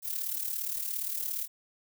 violet noise with amplitude modulation, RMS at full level -31 dBFS, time 0.02-1.48 s, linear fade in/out 50 ms, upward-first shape sine, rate 37.3 Hz, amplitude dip 65%, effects none

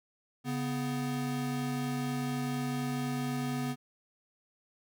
square tone pair together, 140.44 / 248.8 Hz, C#3 / B3, +23 / +13 cents, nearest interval minor seventh, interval 990 cents, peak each -36 / -34 dBFS, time 0.44-3.76 s, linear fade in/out 50 ms, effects none

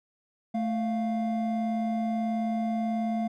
triangle tone pair together, 220 / 698.5 Hz, A3 / F5, 0 / 0 cents, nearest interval octave + minor sixth, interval 2000 cents, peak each -25 / -30 dBFS, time 0.54-3.28 s, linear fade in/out 10 ms, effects none

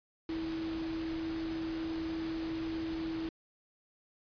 sine tone in noise, 324.8 Hz, E4, 26 cents flat, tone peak -34 dBFS, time 0.29-3.29 s, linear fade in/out 2 ms, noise pink, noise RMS -45 dBFS, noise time 0.29-3.29 s, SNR +8 dB, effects resampled to 11025 Hz

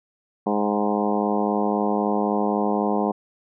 harmonic tone with a mistuned harmonic, 103.83 Hz, G#2, in tune, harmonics 2 / 3 / 4 / 5 / 6 / 7 / 8 / 9 / 10, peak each -24 / -28 / -27 / -29 / -32 / -28 / -30 / -31 / -34 dBFS, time 0.46-3.12 s, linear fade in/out 10 ms, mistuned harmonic 8, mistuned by -25 cents, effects none

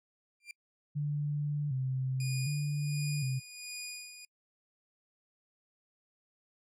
40% pulse tone with exponential growth, 2382 Hz, D7, 24 cents sharp, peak -38 dBFS, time 0.4-0.51 s, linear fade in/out 2 ms, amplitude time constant 23 ms
sine tone with vibrato, 138.59 Hz, C#3, in tune, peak -30 dBFS, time 0.95-3.4 s, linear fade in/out 20 ms, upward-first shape square, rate 0.66 Hz, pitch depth 100 cents each way
15% pulse tone with tremolo, 2456 Hz, D#7, 23 cents flat, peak -32 dBFS, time 2.2-4.25 s, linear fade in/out 2 ms, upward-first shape sine, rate 1.4 Hz, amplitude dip 65%
effects noise-tail reverb RT60 0.1 s tail -26 dB re dry + low-pass 12000 Hz 12 dB/octave

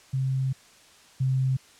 sine tone pair in turn, 132.5 / 131.43 Hz, C3 / C3, +22 / +8 cents, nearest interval unison, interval 14 cents, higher first, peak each -23 / -21 dBFS, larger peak second, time 0.13-0.53 / 1.2-1.57 s, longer first, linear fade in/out 10 ms, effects white hiss -54 dBFS RMS until 1.79 s + low-pass 8000 Hz 12 dB/octave

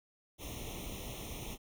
pink noise with comb filter, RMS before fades -43 dBFS, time 0.38-1.58 s, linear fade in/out 50 ms, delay 0.32 ms, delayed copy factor +1, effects none

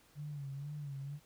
sine tone with vibrato, 142.8 Hz, D3, 48 cents flat, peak -40 dBFS, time 0.15-1.2 s, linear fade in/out 50 ms, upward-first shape sine, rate 2.1 Hz, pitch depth 78 cents each way, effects pink hiss -66 dBFS RMS until 1.25 s

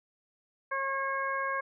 harmonic tone, 543 Hz, C#5, 36 cents flat, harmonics 1 / 2 / 3 / 4, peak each -37 / -32 / -34 / -41 dBFS, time 0.71-1.61 s, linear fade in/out 10 ms, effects none

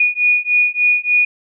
sine beating tone pair, 2455 / 2458.4 Hz, D#7 / D#7, -24 / -21 cents, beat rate 3.4 Hz, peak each -15 dBFS, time 0-1.25 s, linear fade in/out 5 ms, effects none

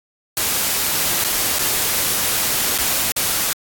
white noise with dropouts, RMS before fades -19 dBFS, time 0.37-3.53 s, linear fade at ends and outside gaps 1 ms, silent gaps 1.241-1.246 / 1.586-1.591 / 2.779-2.785 / 3.12-3.164 s, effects AAC 64 kbps

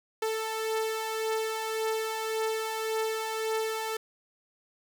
sawtooth beating tone pair, 440 / 441.8 Hz, A4 / A4, 0 / +7 cents, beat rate 1.8 Hz, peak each -32 / -26 dBFS, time 0.22-3.97 s, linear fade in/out 5 ms, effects none

